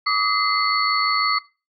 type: tone cluster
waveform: sine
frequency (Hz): 1156 / 1262 / 2058 / 4422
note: D6 / D#6 / C7 / C#8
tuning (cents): -28 / +24 / -29 / -5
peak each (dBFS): -23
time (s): 0.06-1.39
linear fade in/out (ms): 10
effects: noise-tail reverb RT60 0.3 s tail -19 dB re dry